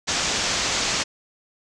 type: low-pass noise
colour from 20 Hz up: white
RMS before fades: -24 dBFS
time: 0.07-1.04 s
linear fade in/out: 20 ms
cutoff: 7200 Hz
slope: 48 dB/octave
effects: none